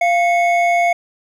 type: tone pair together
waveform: triangle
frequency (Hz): 693.3 / 2201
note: F5 / C#7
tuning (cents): -13 / -13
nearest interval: octave + minor sixth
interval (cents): 2000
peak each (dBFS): -11 / -17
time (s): 0.01-0.93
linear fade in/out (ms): 5
effects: none